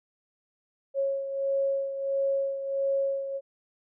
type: beating tone pair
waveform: sine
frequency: 548 / 549.5 Hz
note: C#5 / C#5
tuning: -20 / -15 cents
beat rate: 1.5 Hz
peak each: -26 / -33 dBFS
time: 0.94-3.41 s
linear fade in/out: 50 ms
effects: none